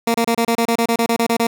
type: tone bursts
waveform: 15% pulse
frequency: 231.6 Hz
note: A#3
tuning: 11 cents flat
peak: -8 dBFS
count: 14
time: 0.07-1.47 s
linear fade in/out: 5 ms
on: 74 ms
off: 28 ms
effects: none